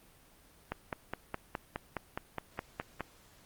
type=click train; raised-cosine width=0.5 ms; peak=-19 dBFS; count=12; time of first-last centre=0.72-3.007 s; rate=4.81 Hz; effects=pink hiss -61 dBFS RMS until 3.45 s + Opus 32 kbps